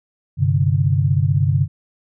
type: chord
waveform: sine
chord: G suspended fourth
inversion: none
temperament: equal with one note detuned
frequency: 97.1 / 130.81 / 146.83 Hz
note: G2 / C3 / D3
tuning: -16 / 0 / 0 cents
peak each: -18 dBFS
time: 0.37-1.68 s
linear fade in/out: 50 ms
effects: none